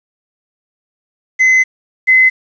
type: tone pair in turn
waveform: triangle / sine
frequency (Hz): 2042 / 2042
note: C7 / C7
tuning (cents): -43 / -43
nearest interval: unison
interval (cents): 0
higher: neither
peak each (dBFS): -5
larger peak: neither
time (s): 1.39-1.64 / 2.07-2.3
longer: first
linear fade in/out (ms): 20
effects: resampled to 16000 Hz + 7-bit